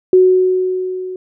sine tone with level ramp, 370 Hz, F#4, in tune, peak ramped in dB -4 to -23 dBFS, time 0.13-1.16 s, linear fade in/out 2 ms, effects none

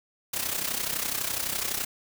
white noise with amplitude modulation, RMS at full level -27 dBFS, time 0.33-1.85 s, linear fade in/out 10 ms, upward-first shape sine, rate 31.9 Hz, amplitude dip 70%, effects none

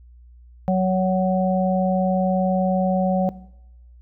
harmonic tone, 186.3 Hz, F#3, 12 cents sharp, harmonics 1 / 3 / 4, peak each -18 / -23 / -24 dBFS, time 0.68-3.29 s, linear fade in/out 0 ms, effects noise-tail reverb RT60 0.8 s tail -19 dB re dry + added 60 Hz sine -44 dBFS peak until 4.01 s

